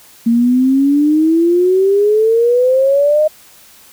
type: exponential sweep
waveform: sine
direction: up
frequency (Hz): 228.7 to 622.3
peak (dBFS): -8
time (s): 0.26-3.28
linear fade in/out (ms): 10
effects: white hiss -43 dBFS RMS until 3.92 s